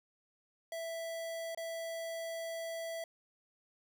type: tone with dropouts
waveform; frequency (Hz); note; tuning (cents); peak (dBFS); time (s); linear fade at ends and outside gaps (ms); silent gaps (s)
square; 660; E5; +2; -39; 0.72-3.04; 2; 1.548-1.574
effects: none